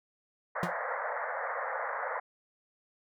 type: band-pass noise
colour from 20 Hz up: pink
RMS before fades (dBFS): -35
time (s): 0.55-2.2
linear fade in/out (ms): 10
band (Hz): 490 to 2000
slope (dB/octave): 96
type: tone with exponential decay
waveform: 40% pulse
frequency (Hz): 174.61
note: F3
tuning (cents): 0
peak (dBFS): -25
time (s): 0.63-0.74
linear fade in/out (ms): 2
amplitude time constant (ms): 22
effects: none